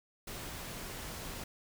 pink noise, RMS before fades -43 dBFS, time 0.27-1.44 s, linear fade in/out 5 ms, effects none

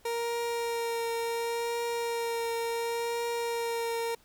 30% pulse tone with vibrato, 466.2 Hz, A#4, in tune, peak -27 dBFS, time 0.05-4.15 s, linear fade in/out 5 ms, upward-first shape triangle, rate 0.7 Hz, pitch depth 16 cents each way, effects pink hiss -62 dBFS RMS until 4.24 s

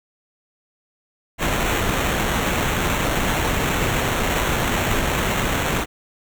pink noise with sample-and-hold, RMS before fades -21 dBFS, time 1.38-5.86 s, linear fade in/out 50 ms, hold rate 4900 Hz, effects none

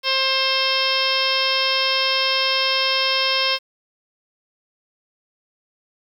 harmonic tone, 530 Hz, C5, 22 cents sharp, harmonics 1 / 2 / 3 / 4 / 5 / 6 / 7 / 8 / 9 / 10, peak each -27 / -26 / -30 / -28 / -25 / -24 / -27 / -30 / -30 / -24 dBFS, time 0.03-3.59 s, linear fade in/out 50 ms, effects 8-bit

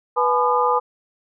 sine tone cluster, 491.7 / 849 / 1004 / 1214 Hz, B4 / G#5 / B5 / D#6, -8 / +38 / +28 / -43 cents, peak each -21 dBFS, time 0.16-0.8 s, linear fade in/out 20 ms, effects none

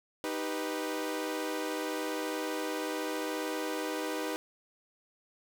sawtooth chord, Eb augmented, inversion none, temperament equal, 311.1 / 392 / 493.9 Hz, Eb4 / G4 / B4, 0 / 0 / 0 cents, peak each -32 / -35 / -33 dBFS, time 0.24-4.36 s, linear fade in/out 0 ms, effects none

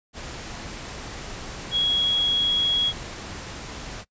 sine tone in noise, 3322 Hz, G#7, in tune, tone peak -19 dBFS, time 1.71-2.93 s, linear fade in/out 50 ms, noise pink, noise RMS -36 dBFS, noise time 0.13-4.05 s, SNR +14 dB, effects noise-tail reverb RT60 0.1 s tail -22 dB re dry + resampled to 16000 Hz

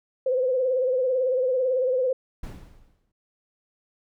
sine tone with vibrato, 512 Hz, C5, 38 cents flat, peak -20 dBFS, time 0.26-2.13 s, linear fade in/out 5 ms, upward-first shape sine, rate 18 Hz, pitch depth 64 cents each way
brown noise with exponential decay, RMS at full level -33 dBFS, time 2.43-3.12 s, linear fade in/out 5 ms, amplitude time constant 150 ms
effects none

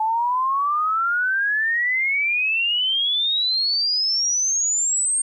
sine exponential sweep, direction up, 861 to 8680 Hz, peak -18 dBFS, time 0-5.22 s, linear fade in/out 5 ms, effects 10-bit

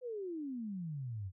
sine exponential sweep, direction down, 516 to 89.2 Hz, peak -38 dBFS, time 0.01-1.32 s, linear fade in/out 50 ms, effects none

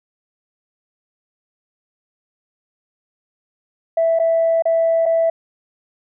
sine tone with dropouts, 659.3 Hz, E5, in tune, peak -12 dBFS, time 3.97-5.3 s, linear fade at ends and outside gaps 5 ms, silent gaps 4.19-4.197 / 4.623-4.654 / 5.057-5.061 s, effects tanh soft clip ceiling -9 dBFS

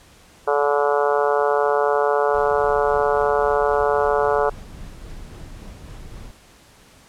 harmonic tone, 144.4 Hz, D3, 29 cents flat, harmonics 3 / 4 / 5 / 6 / 7 / 8 / 9 / 10, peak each -20 / -22 / -24 / -26 / -27 / -28 / -29 / -30 dBFS, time 0.47-4.5 s, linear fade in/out 10 ms
brown noise with tremolo, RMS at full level -35 dBFS, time 2.34-6.31 s, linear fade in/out 0 ms, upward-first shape sine, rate 3.7 Hz, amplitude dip 35%
effects pink hiss -50 dBFS RMS until 7.08 s + low-pass 11000 Hz 12 dB/octave

